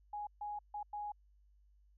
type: tone bursts at uneven times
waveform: sine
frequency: 830.6 Hz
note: G#5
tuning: in tune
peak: -39 dBFS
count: 4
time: 0.13-0.27 / 0.41-0.59 / 0.74-0.83 / 0.93-1.12 s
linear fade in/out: 5 ms
effects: added 50 Hz sine -64 dBFS peak until 1.97 s